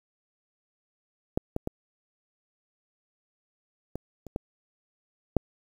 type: clicks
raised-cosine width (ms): 2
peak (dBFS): -11 / -15 / -16 / -20 / -28 / -16 / -7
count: 7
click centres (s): 1.375 / 1.564 / 1.674 / 3.956 / 4.267 / 4.361 / 5.367
effects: 8-bit